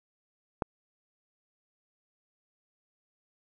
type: click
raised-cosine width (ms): 1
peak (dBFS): -14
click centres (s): 0.622
effects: none